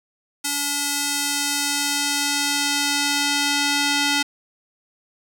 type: tone with band-pass filter sweep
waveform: square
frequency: 286.4 Hz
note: D4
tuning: 43 cents flat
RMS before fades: -22 dBFS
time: 0.44-4.23 s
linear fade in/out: 10 ms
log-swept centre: 9000 to 4000 Hz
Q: 0.76
effects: none